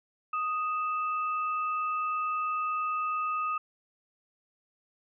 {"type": "tone pair together", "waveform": "sine", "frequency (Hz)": [1244.5, 2637], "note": ["D#6", "E7"], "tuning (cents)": [0, 0], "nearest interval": "octave + minor second", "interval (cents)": 1300, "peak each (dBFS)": [-28, -39], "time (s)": [0.33, 3.58], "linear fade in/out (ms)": 5, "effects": []}